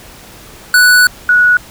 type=tone pair in turn; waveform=square / sine; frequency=1480 / 1464.7 Hz; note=F#6 / F#6; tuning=0 / -18 cents; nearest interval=unison; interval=18 cents; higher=first; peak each=-5 dBFS; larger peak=neither; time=0.74-1.07 / 1.29-1.57 s; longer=first; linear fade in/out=2 ms; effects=pink hiss -36 dBFS RMS until 1.7 s